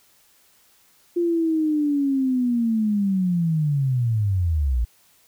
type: linear sweep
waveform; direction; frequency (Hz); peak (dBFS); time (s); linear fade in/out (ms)
sine; down; 349.2 to 55; -18; 1.16-4.85; 10
effects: white hiss -58 dBFS RMS until 5.27 s